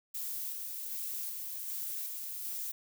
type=noise with tremolo; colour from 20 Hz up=violet; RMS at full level=-38 dBFS; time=0.14-2.72 s; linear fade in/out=10 ms; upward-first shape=square; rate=1.3 Hz; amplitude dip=25%; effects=none